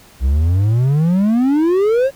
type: exponential sweep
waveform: triangle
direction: up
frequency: 61.74 to 560 Hz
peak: -9 dBFS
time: 0.2-2.11 s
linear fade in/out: 50 ms
effects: pink hiss -45 dBFS RMS until 2.15 s